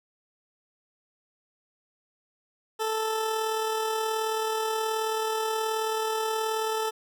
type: tone with amplitude modulation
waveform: 20% pulse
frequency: 440 Hz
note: A4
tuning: in tune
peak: -20 dBFS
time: 2.79-6.91 s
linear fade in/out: 20 ms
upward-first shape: sine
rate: 38.7 Hz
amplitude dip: 30%
effects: none